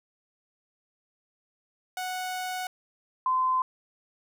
sawtooth / sine tone pair in turn, 738 / 1029.6 Hz, F#5 / C6, -5 / -28 cents, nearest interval tritone, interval 577 cents, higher second, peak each -27 / -22 dBFS, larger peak second, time 1.97-2.67 / 3.26-3.62 s, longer first, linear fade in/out 2 ms, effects none

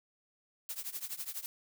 blue noise with tremolo, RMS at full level -37 dBFS, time 0.69-1.46 s, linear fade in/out 0 ms, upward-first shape triangle, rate 12 Hz, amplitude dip 95%, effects none

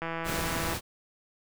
click train, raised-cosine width 0.5 ms, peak -19 dBFS, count 119, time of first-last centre 0.02-0.735 s, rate 165 Hz
pink noise, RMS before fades -33 dBFS, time 0.24-0.81 s, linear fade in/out 50 ms
effects none

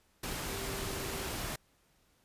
sine tone in noise, 391.3 Hz, G4, 3 cents flat, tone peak -44 dBFS, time 0.48-1.27 s, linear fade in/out 5 ms, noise pink, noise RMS -38 dBFS, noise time 0.23-1.56 s, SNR -9 dB, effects pink hiss -70 dBFS RMS until 2.24 s + resampled to 32000 Hz

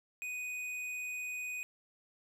triangle tone with tanh clipping, 2489 Hz, D#7, in tune, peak -39 dBFS, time 0.22-1.63 s, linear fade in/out 0 ms, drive 15 dB, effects none

